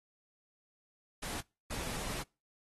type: noise bursts at uneven times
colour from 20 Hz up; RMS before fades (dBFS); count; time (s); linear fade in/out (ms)
pink; -40; 2; 1.22-1.41 / 1.7-2.23; 10
effects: noise-tail reverb RT60 0.3 s tail -26 dB re dry + AAC 32 kbps